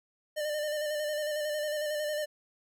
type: tone with vibrato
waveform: square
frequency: 601 Hz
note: D5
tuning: 40 cents sharp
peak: -31 dBFS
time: 0.36-2.26 s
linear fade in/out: 20 ms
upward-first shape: square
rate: 11 Hz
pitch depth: 27 cents each way
effects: none